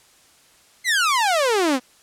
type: exponential sweep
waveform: sawtooth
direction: down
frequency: 2125 to 241.6 Hz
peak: -13 dBFS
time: 0.84-1.8 s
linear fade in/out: 50 ms
effects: white hiss -54 dBFS RMS until 2.02 s + low-pass 10000 Hz 12 dB/octave